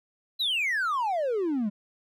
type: exponential sweep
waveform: triangle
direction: down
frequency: 4100 to 196 Hz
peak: -22 dBFS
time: 0.39-1.7 s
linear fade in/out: 20 ms
effects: tanh soft clip ceiling -19 dBFS